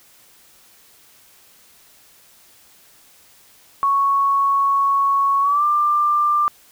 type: tone with pitch glide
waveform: sine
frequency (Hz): 1108.7 to 1188.3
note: C#6 to D6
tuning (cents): 0 to +20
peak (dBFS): -14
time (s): 3.83-6.48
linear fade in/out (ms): 0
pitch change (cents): +120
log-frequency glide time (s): 5.41-5.64
effects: white hiss -51 dBFS RMS until 6.71 s